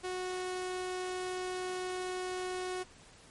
sawtooth tone, 367.2 Hz, F#4, 13 cents flat, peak -31 dBFS, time 0.03-2.84 s, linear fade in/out 20 ms, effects pink hiss -57 dBFS RMS until 3.3 s + MP3 48 kbps

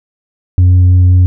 sine tone with tanh clipping, 90.5 Hz, F#2, 38 cents flat, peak -4 dBFS, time 0.58-1.26 s, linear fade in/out 0 ms, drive 2 dB, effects none

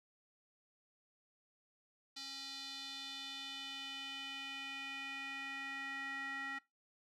square tone with band-pass filter sweep, 272.7 Hz, C#4, 28 cents flat, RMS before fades -45 dBFS, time 2.16-6.59 s, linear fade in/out 10 ms, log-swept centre 4400 to 1800 Hz, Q 3.5, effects noise-tail reverb RT60 0.2 s tail -21 dB re dry

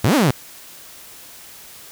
sawtooth exponential two-way sweep, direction up then down, 88.6 to 322 to 115.5 Hz, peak -9 dBFS, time 0.04-0.31 s, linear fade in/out 5 ms, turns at 0.15 s, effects white hiss -41 dBFS RMS until 1.91 s

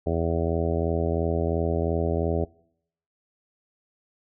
harmonic tone, 82.9 Hz, E2, 10 cents sharp, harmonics 1 / 2 / 3 / 4 / 5 / 6 / 7 / 8 / 9, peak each -27 / -31 / -33 / -32 / -29 / -35 / -32 / -33 / -38 dBFS, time 0.06-2.45 s, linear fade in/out 10 ms, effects noise-tail reverb RT60 0.7 s tail -24 dB re dry

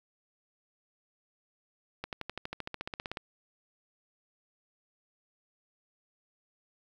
accelerating click train, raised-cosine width 0.3 ms, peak -20 dBFS, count 17, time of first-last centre 2.04-3.172 s, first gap 88 ms, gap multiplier 0.97, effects 9-bit

